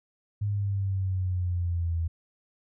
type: exponential sweep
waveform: sine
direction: down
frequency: 103.7 to 82 Hz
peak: -25 dBFS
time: 0.41-2.08 s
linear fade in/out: 10 ms
effects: none